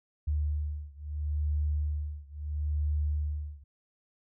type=beating tone pair; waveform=sine; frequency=74.3 / 75.05 Hz; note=D2 / D2; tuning=+21 / +38 cents; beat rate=0.75 Hz; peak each=-31 / -32 dBFS; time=0.27-3.64 s; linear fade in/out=10 ms; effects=none